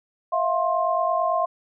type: tone cluster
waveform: sine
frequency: 653 / 702 / 1058 Hz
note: E5 / F5 / C6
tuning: -17 / +9 / +19 cents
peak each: -24 dBFS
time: 0.32-1.46 s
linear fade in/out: 10 ms
effects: none